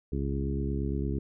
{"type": "harmonic tone with a mistuned harmonic", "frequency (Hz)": 68.7, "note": "C#2", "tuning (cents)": -15, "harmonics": [1, 2, 3, 4, 5, 6], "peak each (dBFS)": [-31, -34, -36, -37, -38, -39], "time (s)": [0.12, 1.19], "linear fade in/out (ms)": 5, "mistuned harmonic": 1, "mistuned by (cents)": -30, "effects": []}